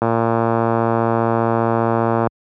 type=click train; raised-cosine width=1 ms; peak=-3 dBFS; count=260; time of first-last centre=0.02-2.272 s; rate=115 Hz; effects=high-pass 80 Hz 12 dB/octave